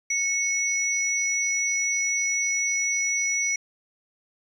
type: tone pair together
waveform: sine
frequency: 2200 / 5848 Hz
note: C#7 / F#8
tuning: -14 / -21 cents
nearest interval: octave + perfect fourth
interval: 1693 cents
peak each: -25 dBFS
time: 0.1-3.56 s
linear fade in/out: 5 ms
effects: 9-bit